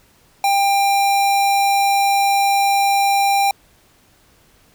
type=tone; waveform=square; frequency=795 Hz; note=G5; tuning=24 cents sharp; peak=-14 dBFS; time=0.44-3.51 s; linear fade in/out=2 ms; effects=pink hiss -54 dBFS RMS until 4.74 s